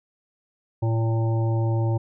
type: harmonic tone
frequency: 113.3 Hz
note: A#2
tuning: 49 cents flat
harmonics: 1 / 3 / 5 / 7 / 8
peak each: -20 / -30 / -34 / -37 / -38 dBFS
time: 0.82-1.98 s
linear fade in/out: 10 ms
effects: none